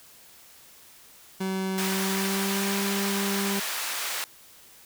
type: tone with pitch glide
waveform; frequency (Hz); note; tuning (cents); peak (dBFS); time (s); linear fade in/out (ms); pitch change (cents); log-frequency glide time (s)
30% pulse; 190 to 198.3; F#3 to G3; +46 to +20; -24; 1.4-3.6; 10; +74; 1.78-2.76
type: high-pass noise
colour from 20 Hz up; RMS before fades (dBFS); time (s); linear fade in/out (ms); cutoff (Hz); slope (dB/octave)
pink; -31; 1.78-4.24; 0; 1100; 12
effects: white hiss -52 dBFS RMS until 4.85 s